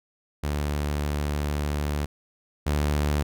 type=tone pair in turn; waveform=sawtooth; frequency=73.42 / 73.76 Hz; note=D2 / D2; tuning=0 / +8 cents; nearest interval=unison; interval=8 cents; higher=second; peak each=-21 / -18 dBFS; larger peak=second; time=0.43-2.06 / 2.66-3.23 s; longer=first; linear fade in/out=10 ms; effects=none